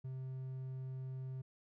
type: tone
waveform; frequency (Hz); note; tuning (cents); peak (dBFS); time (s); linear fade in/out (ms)
triangle; 130.81; C3; 0; -39; 0.04-1.42; 10
effects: none